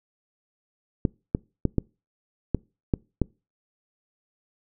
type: clicks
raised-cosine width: 3 ms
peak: -8 dBFS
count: 7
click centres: 1.052 / 1.349 / 1.653 / 1.783 / 2.547 / 2.938 / 3.217 s
effects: noise-tail reverb RT60 0.3 s tail -26 dB re dry